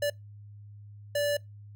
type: tone bursts at uneven times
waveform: square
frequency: 581 Hz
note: D5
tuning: 19 cents flat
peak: -26 dBFS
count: 2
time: 0.02-0.1 / 1.15-1.37 s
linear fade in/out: 5 ms
effects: noise-tail reverb RT60 0.2 s tail -25 dB re dry + added 103 Hz sine -45 dBFS peak until 1.75 s